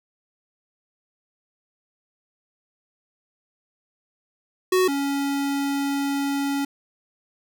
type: tone pair in turn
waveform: square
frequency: 370.3 / 279.6 Hz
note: F#4 / C#4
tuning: +1 / +15 cents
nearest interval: perfect fourth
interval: 486 cents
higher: first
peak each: -17 / -23 dBFS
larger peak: first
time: 4.72-4.88 / 4.88-6.65 s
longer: second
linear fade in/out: 5 ms
effects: none